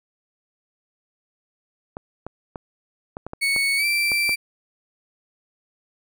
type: clicks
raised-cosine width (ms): 1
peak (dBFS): -18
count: 9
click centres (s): 1.969 / 2.266 / 2.558 / 3.169 / 3.266 / 3.334 / 3.563 / 4.118 / 4.293
type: tone with pitch glide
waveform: 35% pulse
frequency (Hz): 2218 to 2344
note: C#7 to D7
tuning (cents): 0 to -4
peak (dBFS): -17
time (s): 3.41-4.36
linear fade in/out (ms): 20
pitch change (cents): +96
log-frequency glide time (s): 3.77-3.85
effects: none